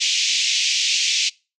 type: band-pass noise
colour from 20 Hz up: pink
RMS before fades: -20 dBFS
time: 0-1.3 s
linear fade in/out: 20 ms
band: 2400 to 6800 Hz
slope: 48 dB/octave
effects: noise-tail reverb RT60 0.3 s tail -24 dB re dry